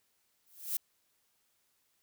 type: noise with exponential growth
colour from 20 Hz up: violet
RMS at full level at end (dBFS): -29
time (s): 0.46-0.77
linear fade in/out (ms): 5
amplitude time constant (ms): 66
effects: white hiss -75 dBFS RMS until 2.02 s